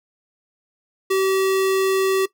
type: tone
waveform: square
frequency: 383.4 Hz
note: G4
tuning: 38 cents flat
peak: -17 dBFS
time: 1.1-2.26 s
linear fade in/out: 10 ms
effects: noise-tail reverb RT60 0.1 s tail -18 dB re dry